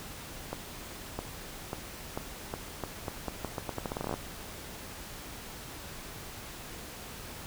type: accelerating click train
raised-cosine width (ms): 1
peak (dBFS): -19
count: 22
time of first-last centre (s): 0.53-4.14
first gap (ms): 660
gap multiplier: 0.82
effects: pink hiss -44 dBFS RMS until 7.46 s